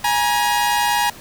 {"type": "tone pair together", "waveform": "sawtooth", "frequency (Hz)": [830.6, 950.8], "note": ["G#5", "A#5"], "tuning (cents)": [0, 34], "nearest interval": "major second", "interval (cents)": 234, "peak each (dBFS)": -15, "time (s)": [0.04, 1.1], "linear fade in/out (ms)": 5, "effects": ["pink hiss -40 dBFS RMS until 1.2 s"]}